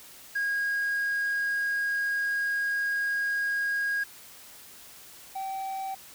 triangle tone pair in turn, 1636 / 772.1 Hz, G#6 / G5, -26 / -26 cents, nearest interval octave + minor second, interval 1300 cents, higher first, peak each -23 / -29 dBFS, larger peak first, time 0.35-4.04 / 5.35-5.95 s, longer first, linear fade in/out 10 ms, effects tanh soft clip ceiling -20 dBFS + white hiss -49 dBFS RMS until 6.14 s

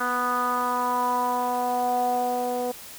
10% pulse tone with low-pass filter sweep, 246.9 Hz, B3, in tune, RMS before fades -25 dBFS, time 0-2.72 s, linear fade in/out 10 ms, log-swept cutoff 1400 to 600 Hz, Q 5.1, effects white hiss -42 dBFS RMS until 2.98 s

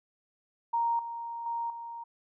sine tone with level steps, 932.3 Hz, A#5, in tune, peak -25 / -35 / -30 / -38 dBFS, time 0.73-2.04 s, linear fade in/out 10 ms, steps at 0.99 / 1.46 / 1.7 s, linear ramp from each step 2 ms, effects none

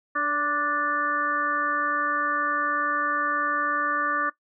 harmonic tone with a mistuned harmonic, 293.7 Hz, D4, in tune, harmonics 1 / 2 / 4 / 5 / 6, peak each -35 / -35 / -25 / -30 / -29 dBFS, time 0.15-4.3 s, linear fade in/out 10 ms, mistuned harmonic 2, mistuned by -24 cents, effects noise-tail reverb RT60 0.1 s tail -17 dB re dry

